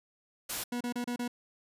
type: noise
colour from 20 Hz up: white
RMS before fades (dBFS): -35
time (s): 0.49-0.64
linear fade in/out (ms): 10
type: tone bursts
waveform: 40% pulse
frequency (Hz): 242.5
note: B3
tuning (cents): -31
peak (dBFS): -31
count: 5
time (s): 0.72-1.279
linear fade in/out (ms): 5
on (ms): 87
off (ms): 31
effects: resampled to 32000 Hz